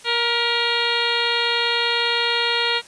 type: harmonic tone with a mistuned harmonic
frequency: 470.2 Hz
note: A#4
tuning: 15 cents sharp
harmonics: 1 / 2 / 3 / 4 / 5 / 6 / 7 / 8 / 9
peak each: -27 / -27 / -27 / -27 / -27 / -27 / -27 / -27 / -27 dBFS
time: 0.04-2.82 s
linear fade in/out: 50 ms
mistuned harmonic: 4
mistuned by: +36 cents
effects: white hiss -45 dBFS RMS until 2.87 s + resampled to 22050 Hz